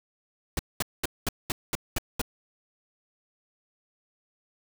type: noise bursts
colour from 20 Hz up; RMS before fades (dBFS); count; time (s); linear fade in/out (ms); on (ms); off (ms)
pink; -27; 8; 0.57-2.216; 2; 22; 210
effects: none